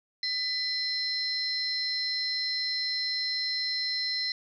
sine tone cluster, 1999 / 4128 / 5300 Hz, B6 / C8 / E8, +20 / -24 / +9 cents, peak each -36 / -29 / -35 dBFS, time 0.23-4.32 s, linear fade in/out 2 ms, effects none

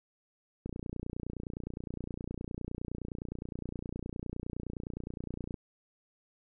click train, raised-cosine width 3 ms, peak -25 dBFS, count 146, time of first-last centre 0.66-5.542 s, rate 29.7 Hz, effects none

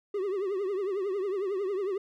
triangle tone with vibrato, 390 Hz, G4, 9 cents flat, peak -26 dBFS, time 0.14-1.98 s, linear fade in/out 5 ms, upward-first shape triangle, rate 11 Hz, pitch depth 140 cents each way, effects none

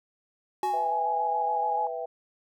square tone with exponential decay, 370 Hz, F#4, in tune, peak -31 dBFS, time 0.63-1.06 s, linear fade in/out 1 ms, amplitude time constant 92 ms
sine tone with vibrato, 830.6 Hz, G#5, in tune, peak -25 dBFS, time 0.63-1.87 s, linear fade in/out 2 ms, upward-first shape square, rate 7 Hz, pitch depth 24 cents each way
sine chord, E minor, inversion second, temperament equal, 493.9 / 659.3 / 784 Hz, B4 / E5 / G5, 0 / 0 / 0 cents, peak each -35 / -34 / -37 dBFS, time 0.73-2.06 s, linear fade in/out 10 ms
effects none

